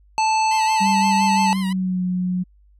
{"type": "harmonic tone", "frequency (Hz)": 877, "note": "A5", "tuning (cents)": -6, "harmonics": [1, 3, 5, 7, 9], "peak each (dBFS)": [-16, -26, -30, -33, -35], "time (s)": [0.18, 1.53], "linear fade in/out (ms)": 0}
{"type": "tone with vibrato", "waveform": "15% pulse", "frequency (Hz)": 1000, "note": "B5", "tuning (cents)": 21, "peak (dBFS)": -24, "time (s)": [0.51, 1.73], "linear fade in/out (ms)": 5, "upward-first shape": "sine", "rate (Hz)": 5.8, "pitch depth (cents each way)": 98}
{"type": "tone with pitch glide", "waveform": "sine", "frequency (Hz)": [196, 181.82], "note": ["G3", "F#3"], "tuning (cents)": [0, -30], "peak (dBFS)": -19, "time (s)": [0.8, 2.44], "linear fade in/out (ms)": 20, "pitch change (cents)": -130, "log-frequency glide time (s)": [1.34, 2.03]}
{"effects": ["added 50 Hz sine -50 dBFS peak until 2.79 s", "resampled to 32000 Hz"]}